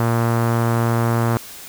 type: tone with low-pass filter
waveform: sawtooth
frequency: 116.54 Hz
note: A#2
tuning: in tune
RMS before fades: -18 dBFS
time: 0-1.37 s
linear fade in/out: 0 ms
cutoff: 1300 Hz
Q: 1.7
effects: white hiss -37 dBFS RMS until 1.68 s